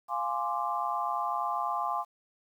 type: chord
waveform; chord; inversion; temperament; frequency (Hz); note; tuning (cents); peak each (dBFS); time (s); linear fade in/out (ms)
sine; D half-diminished seventh; first; equal; 698.5 / 830.6 / 1046.5 / 1174.7; F5 / Ab5 / C6 / D6; 0 / 0 / 0 / 0; -35 / -34 / -33 / -34; 0.08-2.05; 50
effects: 10-bit